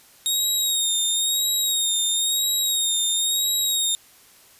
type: tone with vibrato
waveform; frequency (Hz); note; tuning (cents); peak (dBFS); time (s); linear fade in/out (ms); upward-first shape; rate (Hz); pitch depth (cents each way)
20% pulse; 3732; A#7; +1; -14; 0.26-3.95; 0; sine; 0.99; 49
effects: white hiss -52 dBFS RMS until 4.59 s + resampled to 32000 Hz